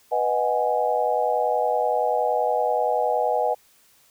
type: chord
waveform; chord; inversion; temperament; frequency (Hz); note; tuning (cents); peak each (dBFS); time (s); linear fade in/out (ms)
sine; G# minor seventh; first; equal; 493.9 / 622.3 / 740 / 830.6; B4 / D#5 / F#5 / G#5; 0 / 0 / 0 / 0; -25; 0.11-3.55; 20
effects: white hiss -58 dBFS RMS until 4.1 s